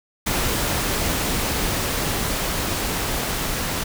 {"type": "noise with level ramp", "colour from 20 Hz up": "pink", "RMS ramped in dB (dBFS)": [-22, -25], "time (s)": [0.26, 3.84], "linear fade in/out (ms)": 10, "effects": []}